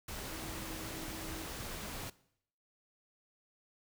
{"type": "tone in noise", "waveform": "sine", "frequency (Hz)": 320.6, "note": "E4", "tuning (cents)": -48, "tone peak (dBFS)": -48, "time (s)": [0.3, 1.45], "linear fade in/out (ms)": 5, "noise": "pink", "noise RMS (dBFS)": -43, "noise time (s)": [0.08, 2.1], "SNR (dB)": -8, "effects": ["noise-tail reverb RT60 0.7 s tail -20 dB re dry"]}